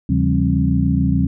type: tone cluster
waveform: sine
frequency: 77.6 / 135.6 / 169.4 / 196.4 / 267.1 Hz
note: D#2 / C#3 / E3 / G3 / C4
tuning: -4 / -38 / +48 / +4 / +36 cents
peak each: -20 dBFS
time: 0.09-1.27 s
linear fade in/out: 5 ms
effects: none